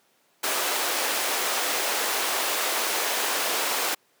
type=high-pass noise; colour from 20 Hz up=pink; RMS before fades=-26 dBFS; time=0.43-3.95 s; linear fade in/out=10 ms; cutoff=470 Hz; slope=12 dB/octave; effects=pink hiss -64 dBFS RMS until 4.2 s + high-pass 300 Hz 12 dB/octave